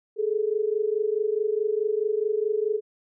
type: tone pair together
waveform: sine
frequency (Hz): 415.3 / 440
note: G#4 / A4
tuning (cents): 0 / 0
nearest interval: minor second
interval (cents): 100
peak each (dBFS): -25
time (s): 0.16-2.81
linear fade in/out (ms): 50
effects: none